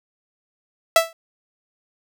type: tone with exponential decay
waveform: sawtooth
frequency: 659.3 Hz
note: E5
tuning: in tune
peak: -4 dBFS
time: 0.96-1.13 s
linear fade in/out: 2 ms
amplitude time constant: 35 ms
effects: none